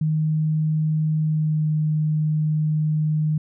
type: tone with pitch glide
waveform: sine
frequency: 155.56 to 153.95 Hz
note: D#3 to D#3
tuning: 0 to -18 cents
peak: -18 dBFS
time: 0.01-3.38 s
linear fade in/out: 5 ms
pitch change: -18 cents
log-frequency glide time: 1.23-1.68 s
effects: none